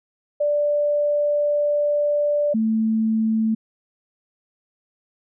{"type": "tone pair in turn", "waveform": "sine", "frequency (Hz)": [587, 221.2], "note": ["D5", "A3"], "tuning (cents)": [-1, 9], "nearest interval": "octave + perfect fourth", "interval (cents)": 1690, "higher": "first", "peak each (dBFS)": -17, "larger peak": "neither", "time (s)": [[0.4, 2.54], [2.54, 3.55]], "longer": "first", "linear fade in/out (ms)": 10, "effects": []}